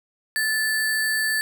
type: tone with sample-and-hold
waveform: sine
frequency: 1746 Hz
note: A6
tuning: 14 cents flat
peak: -20 dBFS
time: 0.36-1.41 s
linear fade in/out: 0 ms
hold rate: 6300 Hz
effects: none